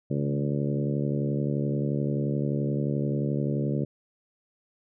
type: harmonic tone with a mistuned harmonic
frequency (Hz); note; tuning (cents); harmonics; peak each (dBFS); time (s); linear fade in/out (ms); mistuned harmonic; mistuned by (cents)
71.5; D2; -46; 2 / 3 / 4 / 5 / 6 / 7 / 8; -27 / -31 / -33 / -35 / -37 / -38 / -39; 0.1-3.85; 10; 2; -26
effects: none

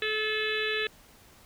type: harmonic tone with a mistuned harmonic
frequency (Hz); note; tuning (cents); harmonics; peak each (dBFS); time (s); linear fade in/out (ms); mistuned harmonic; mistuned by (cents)
432; A4; -32; 1 / 3 / 4 / 5 / 6 / 7 / 8 / 9; -32 / -41 / -32 / -39 / -34 / -40 / -36 / -39; 0.02-0.87; 2; 9; +26
effects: pink hiss -56 dBFS RMS until 1.45 s

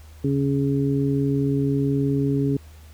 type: harmonic tone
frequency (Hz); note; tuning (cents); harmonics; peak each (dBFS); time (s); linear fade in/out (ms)
138.9; C#3; +4; 1 / 2 / 3; -22 / -22 / -27; 0.24-2.57; 5
effects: added 77 Hz sine -42 dBFS peak until 2.93 s + pink hiss -53 dBFS RMS until 2.93 s

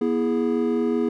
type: chord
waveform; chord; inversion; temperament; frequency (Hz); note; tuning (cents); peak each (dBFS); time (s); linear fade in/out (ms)
triangle; E major; second; equal with one note detuned; 241.9 / 329.6 / 415.3; B3 / E4 / G#4; -36 / 0 / 0; -21 / -24 / -22; 0.01-1.09; 5
effects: none

